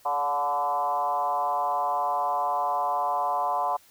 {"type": "tone with frequency modulation", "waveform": "sine", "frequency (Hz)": 868, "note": "A5", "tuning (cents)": -24, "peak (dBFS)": -23, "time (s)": [0.05, 3.77], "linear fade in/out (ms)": 10, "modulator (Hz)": 146, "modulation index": 1.6, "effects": ["white hiss -57 dBFS RMS until 3.9 s"]}